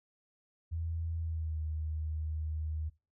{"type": "tone with pitch glide", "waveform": "sine", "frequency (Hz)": [82.41, 77.92], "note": ["E2", "D#2"], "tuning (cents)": [0, 3], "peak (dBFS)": -33, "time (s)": [0.71, 2.9], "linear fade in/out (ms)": 20, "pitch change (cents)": -97, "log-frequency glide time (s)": [1.2, 1.6], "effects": ["noise-tail reverb RT60 0.3 s tail -21 dB re dry"]}